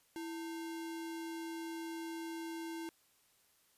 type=tone with sample-and-hold; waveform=sine; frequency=329.6 Hz; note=E4; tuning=in tune; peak=-40 dBFS; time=0.16-2.89 s; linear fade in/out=0 ms; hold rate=1225 Hz; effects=white hiss -71 dBFS RMS until 3.77 s + resampled to 32000 Hz